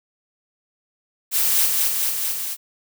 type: noise with echo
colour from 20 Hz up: blue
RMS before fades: -19 dBFS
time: 1.31-1.69 s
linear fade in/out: 50 ms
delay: 220 ms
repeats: 4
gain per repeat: -2 dB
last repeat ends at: 2.57 s
effects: none